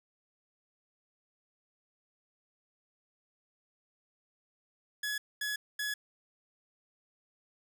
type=tone bursts; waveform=sawtooth; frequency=1692 Hz; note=G#6; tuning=32 cents sharp; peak=-29 dBFS; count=3; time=5.03-5.94 s; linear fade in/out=5 ms; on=150 ms; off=230 ms; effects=none